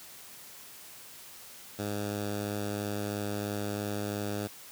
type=tone with notch filter; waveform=10% pulse; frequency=103 Hz; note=G#2; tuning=14 cents flat; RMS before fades=-34 dBFS; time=1.78-4.48 s; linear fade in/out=20 ms; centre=2100 Hz; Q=1.8; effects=white hiss -49 dBFS RMS until 4.71 s + high-pass 60 Hz 12 dB/octave